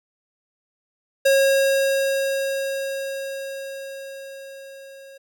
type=tone with level ramp; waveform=square; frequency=544 Hz; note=C#5; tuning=33 cents flat; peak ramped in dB=-14 to -42 dBFS; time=1.25-5.18 s; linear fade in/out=10 ms; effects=none